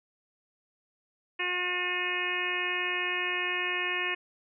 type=harmonic tone; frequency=359.5 Hz; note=F#4; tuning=50 cents flat; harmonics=1 / 2 / 3 / 4 / 5 / 6 / 7 / 8; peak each=-38 / -43 / -38 / -44 / -33 / -36 / -33 / -37 dBFS; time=1.39-4.15 s; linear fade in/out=10 ms; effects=none